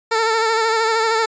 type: tone with vibrato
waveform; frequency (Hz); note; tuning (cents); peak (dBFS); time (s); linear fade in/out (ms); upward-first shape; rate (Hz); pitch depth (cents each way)
15% pulse; 448.1; A4; +32; -9; 0.11-1.26; 10; sine; 13; 40
effects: resampled to 16000 Hz